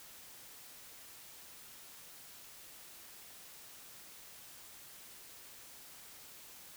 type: silence
effects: white hiss -54 dBFS RMS until 6.76 s